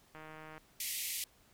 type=click train; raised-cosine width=0.5 ms; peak=-35 dBFS; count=68; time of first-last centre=0.15-0.579 s; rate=156 Hz
type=band-pass noise; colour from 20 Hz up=white; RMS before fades=-39 dBFS; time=0.8-1.24 s; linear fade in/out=2 ms; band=1900 to 15000 Hz; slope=96 dB/octave
effects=pink hiss -66 dBFS RMS until 1.53 s